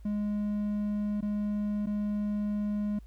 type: tone with dropouts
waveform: triangle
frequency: 207.7 Hz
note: G#3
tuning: in tune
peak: -26 dBFS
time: 0.05-2.99 s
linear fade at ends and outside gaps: 5 ms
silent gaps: 1.208-1.225 / 1.86-1.869 s
effects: added 53 Hz sine -46 dBFS peak until 3.06 s + pink hiss -69 dBFS RMS until 3.06 s